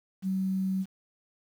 sine tone with quantisation, 189.9 Hz, F#3, 45 cents sharp, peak -26 dBFS, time 0.22-0.86 s, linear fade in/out 50 ms, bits 9, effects none

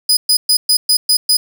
sawtooth tone bursts, 4978 Hz, D#8, in tune, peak -6 dBFS, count 7, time 0.09-1.37 s, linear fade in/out 5 ms, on 80 ms, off 120 ms, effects 7-bit

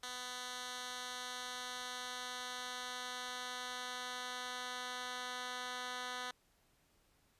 10% pulse tone with band-pass filter sweep, 249.4 Hz, B3, 17 cents sharp, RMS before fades -44 dBFS, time 0.03-6.31 s, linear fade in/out 2 ms, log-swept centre 4400 to 2800 Hz, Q 0.74, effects pink hiss -73 dBFS RMS until 7.39 s + resampled to 32000 Hz

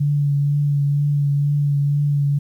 sine tone with vibrato, 143.8 Hz, D3, 36 cents flat, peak -15 dBFS, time 0-2.39 s, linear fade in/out 10 ms, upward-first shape triangle, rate 2.1 Hz, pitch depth 24 cents each way, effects 9-bit

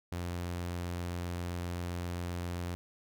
sawtooth tone, 87.6 Hz, F2, 6 cents sharp, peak -31 dBFS, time 0.12-2.75 s, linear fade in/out 0 ms, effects none

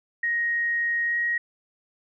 sine tone with pitch glide, 1876 to 1889 Hz, A#6 to A#6, +11 to +22 cents, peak -22 dBFS, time 0.23-1.38 s, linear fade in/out 5 ms, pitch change +11 cents, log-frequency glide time 1.05-1.17 s, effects none

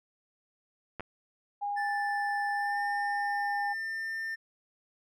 clicks, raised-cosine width 0.5 ms, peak -23 dBFS, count 2, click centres 0.997 / 1.006 s
sine tone, 815 Hz, G#5, 33 cents flat, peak -30 dBFS, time 1.61-3.74 s, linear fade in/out 20 ms
triangle tone with pitch glide, 1760 to 1800.1 Hz, A6 to A6, 0 to +39 cents, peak -31 dBFS, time 1.76-4.36 s, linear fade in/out 20 ms, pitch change +39 cents, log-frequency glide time 2.52-2.79 s
effects none

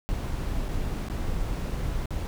brown noise with dropouts, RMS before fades -29 dBFS, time 0.09-2.27 s, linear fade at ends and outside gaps 0 ms, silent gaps 0.684-0.688 / 1.085-1.099 / 2.058-2.106 s, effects none

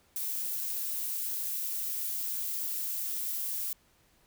violet noise, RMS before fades -34 dBFS, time 0.16-3.73 s, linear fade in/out 2 ms, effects pink hiss -66 dBFS RMS until 4.26 s

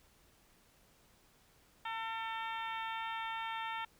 harmonic tone, 450.2 Hz, A4, 40 cents sharp, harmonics 2 / 3 / 4 / 5 / 6 / 7 / 8, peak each -40 / -44 / -46 / -48 / -50 / -51 / -52 dBFS, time 1.85-3.85 s, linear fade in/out 5 ms, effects pink hiss -67 dBFS RMS until 3.99 s

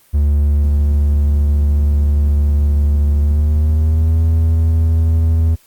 triangle tone with pitch glide, 72.8 to 81.24 Hz, D2 to E2, -15 to -25 cents, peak -8 dBFS, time 0.13-5.56 s, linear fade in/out 20 ms, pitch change +190 cents, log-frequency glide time 3.17-4.18 s, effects white hiss -51 dBFS RMS until 5.66 s + Opus 32 kbps

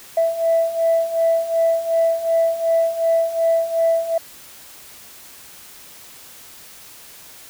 sine beating tone pair, 659.3 / 662 Hz, E5 / E5, 0 / +7 cents, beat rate 2.7 Hz, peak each -20 / -16 dBFS, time 0.17-4.18 s, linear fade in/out 5 ms, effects tanh soft clip ceiling -9 dBFS + white hiss -42 dBFS RMS until 7.49 s

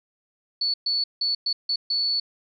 sine tone bursts at uneven times, 4442 Hz, C#8, 3 cents sharp, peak -21 dBFS, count 6, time 0.61-0.74 / 0.86-1.04 / 1.21-1.35 / 1.46-1.53 / 1.69-1.76 / 1.9-2.2 s, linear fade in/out 5 ms, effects none

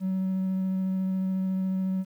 triangle tone with vibrato, 188.6 Hz, F#3, 33 cents sharp, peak -22 dBFS, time 0-2.05 s, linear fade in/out 50 ms, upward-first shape triangle, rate 14 Hz, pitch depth 11 cents each way, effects tanh soft clip ceiling -19 dBFS + 10-bit

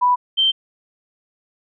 sine tone pair in turn, 987.8 / 3127 Hz, B5 / G7, 0 / -5 cents, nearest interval octave + minor sixth, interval 1995 cents, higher second, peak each -12 / -13 dBFS, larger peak first, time 0.01-0.16 / 0.37-0.52 s, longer neither, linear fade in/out 20 ms, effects none

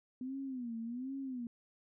sine tone with vibrato, 248.8 Hz, B3, 13 cents sharp, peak -38 dBFS, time 0.21-1.47 s, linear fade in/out 2 ms, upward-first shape sine, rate 1.3 Hz, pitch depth 160 cents each way, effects none

